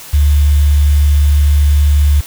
sine tone with quantisation, 72.7 Hz, D2, 17 cents flat, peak -6 dBFS, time 0.13-2.21 s, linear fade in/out 10 ms, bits 5, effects white hiss -32 dBFS RMS until 2.26 s

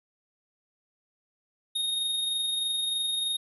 square tone with amplitude modulation, 3716 Hz, A#7, 6 cents flat, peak -26 dBFS, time 1.75-3.37 s, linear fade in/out 10 ms, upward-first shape sine, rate 23.2 Hz, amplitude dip 30%, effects resampled to 32000 Hz

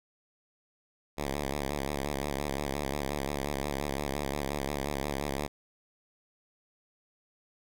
5% pulse tone with vibrato, 70.7 Hz, C#2, 35 cents sharp, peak -20 dBFS, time 1.17-5.48 s, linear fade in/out 20 ms, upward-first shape square, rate 5.7 Hz, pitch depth 70 cents each way, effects none

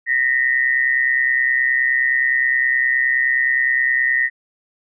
sine tone pair together, 1845.9 / 1975.5 Hz, A#6 / B6, -18 / 0 cents, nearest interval minor second, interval 118 cents, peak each -16 / -19 dBFS, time 0.06-4.3 s, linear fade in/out 50 ms, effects none

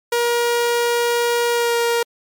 sawtooth tone with pitch glide, 475.2 to 470 Hz, A#4 to A#4, +33 to +14 cents, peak -12 dBFS, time 0.12-2.03 s, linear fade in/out 5 ms, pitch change -19 cents, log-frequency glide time 1.51-1.76 s, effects MP3 96 kbps

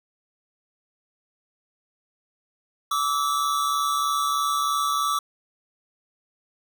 square tone pair together, 1156.9 / 1300 Hz, D6 / E6, -26 / -24 cents, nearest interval major second, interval 202 cents, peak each -24 / -27 dBFS, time 2.91-5.19 s, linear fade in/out 5 ms, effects none

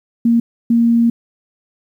sine tone bursts at uneven times, 233.1 Hz, A#3, in tune, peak -9 dBFS, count 2, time 0.25-0.4 / 0.7-1.1 s, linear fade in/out 5 ms, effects 8-bit

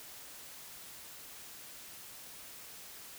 silence, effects white hiss -50 dBFS RMS until 3.18 s

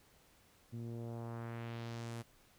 sawtooth tone with low-pass filter sweep, 116.54 Hz, A#2, in tune, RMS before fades -44 dBFS, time 0.72-2.23 s, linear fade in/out 20 ms, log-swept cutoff 240 to 12000 Hz, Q 1.3, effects pink hiss -67 dBFS RMS until 2.58 s

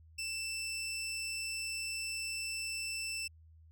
20% pulse tone, 2662 Hz, E7, 16 cents sharp, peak -32 dBFS, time 0.18-3.28 s, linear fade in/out 10 ms, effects added 80 Hz sine -56 dBFS peak until 3.71 s

